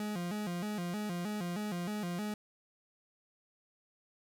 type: tone with vibrato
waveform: 40% pulse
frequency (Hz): 191.7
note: G3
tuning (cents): -38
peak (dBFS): -34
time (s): 0-2.34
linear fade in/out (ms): 2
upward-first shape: square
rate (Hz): 3.2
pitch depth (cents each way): 160
effects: none